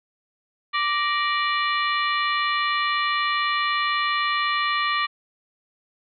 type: harmonic tone with a mistuned harmonic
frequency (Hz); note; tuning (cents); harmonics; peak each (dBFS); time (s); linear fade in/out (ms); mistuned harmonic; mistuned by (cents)
586; D5; -4; 2 / 3 / 4 / 5 / 6 / 7; -23 / -27 / -29 / -31 / -33 / -34; 0.73-5.07; 20; 3; +110
effects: none